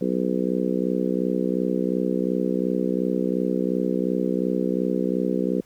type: harmonic tone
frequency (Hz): 62.8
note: B1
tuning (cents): +30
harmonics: 3 / 4 / 5 / 6 / 7 / 8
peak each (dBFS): -26 / -27 / -28 / -29 / -29 / -30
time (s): 0.01-5.61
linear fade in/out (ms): 5
effects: pink hiss -58 dBFS RMS until 5.65 s